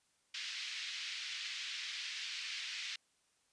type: band-pass noise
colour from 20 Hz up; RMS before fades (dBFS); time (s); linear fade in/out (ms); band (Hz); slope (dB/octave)
pink; -43; 0.34-2.96; 5; 2100 to 5200; 24
effects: white hiss -75 dBFS RMS until 3.52 s + resampled to 22050 Hz